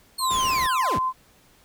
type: linear sweep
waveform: 25% pulse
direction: down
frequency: 4373 to 30.48 Hz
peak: -22 dBFS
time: 0.18-0.99 s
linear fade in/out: 10 ms
type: tone with pitch glide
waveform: sine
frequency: 1040 to 1032.8 Hz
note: C6 to C6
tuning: -11 to -23 cents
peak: -21 dBFS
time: 0.19-1.13 s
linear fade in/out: 50 ms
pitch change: -12 cents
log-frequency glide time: 0.52-0.65 s
type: noise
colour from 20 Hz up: pink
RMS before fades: -34 dBFS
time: 0.3-0.67 s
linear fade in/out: 10 ms
effects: pink hiss -57 dBFS RMS until 1.64 s